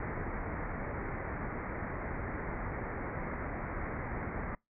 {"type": "low-pass noise", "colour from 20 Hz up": "pink", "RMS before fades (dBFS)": -38, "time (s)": [0, 4.55], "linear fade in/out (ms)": 2, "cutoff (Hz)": 2200, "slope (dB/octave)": 96, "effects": ["noise-tail reverb RT60 0.2 s tail -26 dB re dry"]}